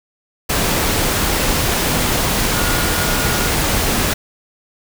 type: tone in noise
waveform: sine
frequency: 1433 Hz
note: F6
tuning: 44 cents sharp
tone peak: -25 dBFS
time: 2.53-3.49 s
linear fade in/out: 10 ms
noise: pink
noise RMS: -17 dBFS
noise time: 0.49-4.14 s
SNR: -11 dB
effects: none